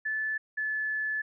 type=tone pair in turn; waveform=sine; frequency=1741 / 1730 Hz; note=A6 / A6; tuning=-19 / -30 cents; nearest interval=unison; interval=11 cents; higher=first; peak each=-28 / -28 dBFS; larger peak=neither; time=0.05-0.38 / 0.57-1.22 s; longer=second; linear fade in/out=10 ms; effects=none